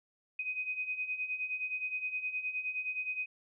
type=beating tone pair; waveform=sine; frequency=2500 / 2509.6 Hz; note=D#7 / D#7; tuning=+8 / +14 cents; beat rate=9.6 Hz; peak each=-40 / -35 dBFS; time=0.39-3.26 s; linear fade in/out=5 ms; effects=none